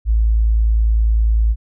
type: tone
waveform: sine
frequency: 55 Hz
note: A1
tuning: in tune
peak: -11 dBFS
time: 0.05-1.56 s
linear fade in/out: 50 ms
effects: none